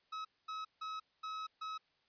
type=tone bursts at uneven times; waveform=45% pulse; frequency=1283 Hz; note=E6; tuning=47 cents flat; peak=-40 dBFS; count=5; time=0.12-0.25 / 0.48-0.65 / 0.81-1 / 1.23-1.47 / 1.61-1.78 s; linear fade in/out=10 ms; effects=white hiss -75 dBFS RMS until 2.08 s + resampled to 11025 Hz